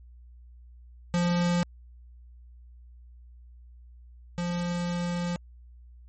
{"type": "tone pair in turn", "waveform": "square", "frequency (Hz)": [174.61, 174.61], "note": ["F3", "F3"], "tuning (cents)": [0, 0], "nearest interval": "unison", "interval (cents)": 0, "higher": "neither", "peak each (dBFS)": [-23, -28], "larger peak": "first", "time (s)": [[1.14, 1.63], [4.38, 5.36]], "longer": "second", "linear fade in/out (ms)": 0, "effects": ["added 60 Hz sine -47 dBFS peak until 6.08 s", "MP3 32 kbps"]}